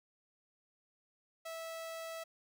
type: tone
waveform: sawtooth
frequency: 654 Hz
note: E5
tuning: 14 cents flat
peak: -38 dBFS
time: 1.45-2.24 s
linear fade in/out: 10 ms
effects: none